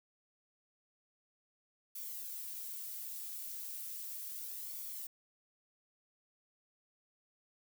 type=noise with flanger; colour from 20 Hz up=violet; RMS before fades=-44 dBFS; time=1.95-5.07 s; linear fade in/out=5 ms; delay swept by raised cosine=0.87 to 3.87 ms; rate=0.35 Hz; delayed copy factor=+0.55; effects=none